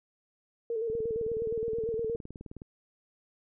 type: tone with vibrato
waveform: sine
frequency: 452 Hz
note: A4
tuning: 47 cents sharp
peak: -29 dBFS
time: 0.7-2.16 s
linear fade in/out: 2 ms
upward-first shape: square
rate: 8.6 Hz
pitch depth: 50 cents each way
type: click train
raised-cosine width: 3 ms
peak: -30 dBFS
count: 34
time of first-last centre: 0.9-2.619 s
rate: 19.2 Hz
effects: none